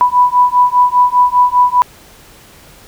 sine beating tone pair, 986 / 991 Hz, B5 / B5, -3 / +6 cents, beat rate 5 Hz, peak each -10 dBFS, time 0.01-1.82 s, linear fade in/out 0 ms, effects pink hiss -41 dBFS RMS until 2.87 s

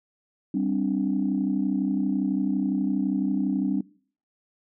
sine chord, G suspended fourth, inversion none, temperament equal, 196 / 261.6 / 293.7 Hz, G3 / C4 / D4, 0 / 0 / 0 cents, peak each -26 dBFS, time 0.54-3.81 s, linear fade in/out 5 ms, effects noise-tail reverb RT60 0.5 s tail -23 dB re dry + tanh soft clip ceiling -14 dBFS

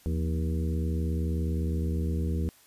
harmonic tone with a mistuned harmonic, 79.5 Hz, D#2, 38 cents sharp, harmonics 1 / 2 / 3 / 4 / 5 / 6, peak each -27 / -33 / -37 / -39 / -41 / -43 dBFS, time 0.06-2.49 s, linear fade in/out 0 ms, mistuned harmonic 2, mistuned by +120 cents, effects white hiss -58 dBFS RMS until 2.66 s + resampled to 32000 Hz

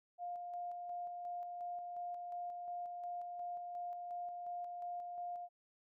sine tone with tremolo, 705 Hz, F5, 16 cents sharp, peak -40 dBFS, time 0.18-5.49 s, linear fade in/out 50 ms, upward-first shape square, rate 2.8 Hz, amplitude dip 30%, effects none

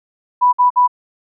sine tone bursts, 988 Hz, B5, in tune, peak -8 dBFS, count 3, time 0.41-0.878 s, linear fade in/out 20 ms, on 120 ms, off 54 ms, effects none

